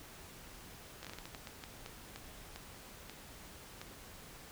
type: slowing click train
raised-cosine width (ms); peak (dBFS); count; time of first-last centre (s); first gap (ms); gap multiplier
0.2; -28; 15; 1.03-3.815; 16; 1.34
effects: pink hiss -53 dBFS RMS until 4.51 s